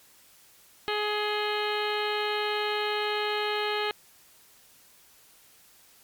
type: harmonic tone with a mistuned harmonic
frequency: 419.6 Hz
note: G#4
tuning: 18 cents sharp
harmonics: 1 / 2 / 3 / 4 / 5 / 6 / 7 / 8 / 9 / 10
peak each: -30 / -33 / -35 / -36 / -37 / -38 / -38 / -39 / -40 / -40 dBFS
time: 0.88-3.91 s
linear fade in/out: 0 ms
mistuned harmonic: 8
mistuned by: -79 cents
effects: white hiss -57 dBFS RMS until 6.03 s + MP3 96 kbps